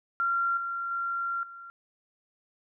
sine tone with level steps, 1377 Hz, F6, 25 cents flat, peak -24 / -30 / -28 / -42 dBFS, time 0.2-1.7 s, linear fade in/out 0 ms, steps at 0.57 / 0.91 / 1.43 s, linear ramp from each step 2 ms, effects none

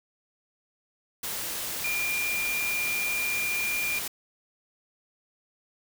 sine tone in noise, 2400 Hz, D7, 37 cents sharp, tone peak -27 dBFS, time 1.84-3.99 s, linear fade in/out 5 ms, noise white, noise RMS -33 dBFS, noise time 1.23-4.08 s, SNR +3 dB, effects none

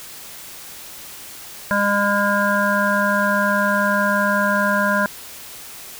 harmonic tone, 202.8 Hz, G#3, 41 cents flat, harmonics 1 / 3 / 5 / 7 / 8, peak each -22 / -22 / -22 / -22 / -22 dBFS, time 1.71-5.06 s, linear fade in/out 0 ms, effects white hiss -37 dBFS RMS until 5.99 s

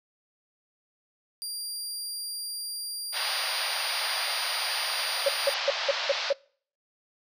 25% pulse tone, 4773 Hz, D8, 27 cents sharp, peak -28 dBFS, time 1.42-5.54 s, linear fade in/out 0 ms
white band-pass noise, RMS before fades -31 dBFS, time 3.12-6.34 s, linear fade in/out 50 ms, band 560 to 5100 Hz, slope 48 dB/octave
sine tone bursts, 558 Hz, C#5, 11 cents sharp, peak -19 dBFS, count 6, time 5.26-6.328 s, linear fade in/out 5 ms, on 28 ms, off 180 ms
effects noise-tail reverb RT60 0.5 s tail -24 dB re dry

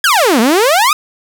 sawtooth exponential two-way sweep, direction down then up, 1719 to 212.7 to 1285 Hz, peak -4 dBFS, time 0.04-0.93 s, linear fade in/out 2 ms, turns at 0.4 s, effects none

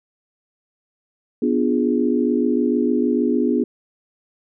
sine chord, B diminished seventh, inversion none, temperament equal, 246.9 / 293.7 / 349.2 / 415.3 Hz, B3 / D4 / F4 / Ab4, 0 / 0 / 0 / 0 cents, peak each -19 / -22 / -23 / -23 dBFS, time 1.42-3.64 s, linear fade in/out 5 ms, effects none

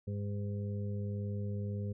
harmonic tone, 101.8 Hz, G#2, 34 cents flat, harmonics 1 / 2 / 4 / 5, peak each -35 / -41 / -47 / -49 dBFS, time 0.07-1.93 s, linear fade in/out 10 ms, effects none

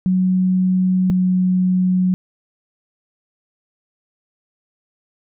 sine tone pair in turn, 185 / 183.72 Hz, F#3 / F#3, 0 / -12 cents, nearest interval unison, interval 12 cents, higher first, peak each -13 dBFS, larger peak neither, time 0.06-1.1 / 1.1-2.14 s, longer neither, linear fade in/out 0 ms, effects none

